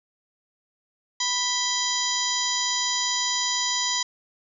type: harmonic tone with a mistuned harmonic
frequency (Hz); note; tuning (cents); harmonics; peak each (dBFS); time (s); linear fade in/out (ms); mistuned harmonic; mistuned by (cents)
987.8; B5; 0; 1 / 2 / 3 / 4 / 5 / 6 / 7; -31 / -32 / -31 / -30 / -30 / -30 / -30; 1.2-4.03; 5; 3; +120
effects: none